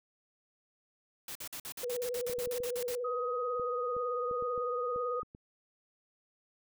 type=noise bursts; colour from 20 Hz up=white; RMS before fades=-42 dBFS; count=14; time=1.28-2.952 s; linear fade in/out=2 ms; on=73 ms; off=50 ms
type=tone with vibrato; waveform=sine; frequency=489.4 Hz; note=B4; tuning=16 cents flat; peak=-33 dBFS; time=1.83-5.2 s; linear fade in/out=5 ms; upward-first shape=triangle; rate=18 Hz; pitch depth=60 cents each way
type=clicks; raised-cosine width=3 ms; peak=-36 dBFS; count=12; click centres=2.297 / 2.385 / 2.473 / 2.603 / 3.597 / 3.966 / 4.312 / 4.424 / 4.578 / 4.961 / 5.231 / 5.349 s
type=tone with pitch glide; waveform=sine; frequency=1257 to 1243.3 Hz; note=D#6 to D#6; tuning=+17 to -2 cents; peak=-35 dBFS; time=3.04-5.23 s; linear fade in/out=10 ms; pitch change=-19 cents; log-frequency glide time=3.33-3.98 s
effects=none